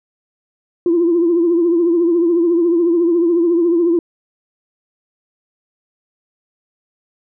sine tone with vibrato, 341 Hz, F4, 41 cents flat, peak -10 dBFS, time 0.86-3.99 s, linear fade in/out 2 ms, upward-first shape triangle, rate 14 Hz, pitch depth 84 cents each way, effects tanh soft clip ceiling -6 dBFS

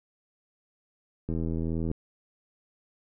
click train, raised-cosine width 3 ms, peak -19 dBFS, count 52, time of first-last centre 1.29-1.914 s, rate 81.7 Hz, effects none

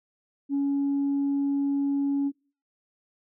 sine tone, 280.1 Hz, C#4, 18 cents sharp, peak -21 dBFS, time 0.49-2.32 s, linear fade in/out 50 ms, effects noise-tail reverb RT60 0.4 s tail -24 dB re dry + tanh soft clip ceiling -20 dBFS

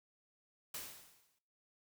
white noise with exponential decay, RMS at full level -42 dBFS, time 0.74-1.39 s, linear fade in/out 5 ms, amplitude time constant 140 ms, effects noise-tail reverb RT60 0.5 s tail -17 dB re dry

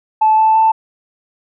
sine tone with pitch steps, 870 / 877.6 / 885.2 Hz, A5 / A5 / A5, -20 / -5 / +10 cents, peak -7 dBFS, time 0.21-0.72 s, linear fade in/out 10 ms, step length 170 ms, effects tanh soft clip ceiling -3 dBFS

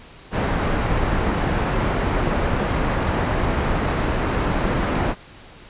pink low-pass noise, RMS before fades -21 dBFS, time 0.31-5.15 s, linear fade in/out 50 ms, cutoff 1700 Hz, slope 12 dB/octave, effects pink hiss -44 dBFS RMS until 5.69 s + resampled to 8000 Hz

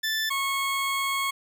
20% pulse tone pair in turn, 1760 / 1096 Hz, A6 / C#6, 0 / -20 cents, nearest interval minor sixth, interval 820 cents, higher first, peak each -20 dBFS, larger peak neither, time 0.03-0.3 / 0.3-1.31 s, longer second, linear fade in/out 10 ms, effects none

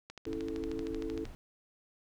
click train, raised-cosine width 0.2 ms, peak -28 dBFS, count 16, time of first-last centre 0.1-1.254 s, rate 13 Hz
sine chord, A major, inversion first, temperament equal, 277.2 / 329.6 / 440 Hz, C#4 / E4 / A4, 0 / 0 / 0 cents, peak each -41 / -38 / -39 dBFS, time 0.26-1.25 s, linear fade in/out 10 ms
brown noise, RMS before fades -46 dBFS, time 0.27-1.35 s, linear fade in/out 0 ms
effects none

